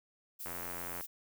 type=noise; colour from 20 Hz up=violet; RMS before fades=-43 dBFS; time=0.39-1.07 s; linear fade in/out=20 ms
type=click train; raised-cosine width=0.5 ms; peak=-28 dBFS; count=49; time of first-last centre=0.46-1.009 s; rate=87.4 Hz
effects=none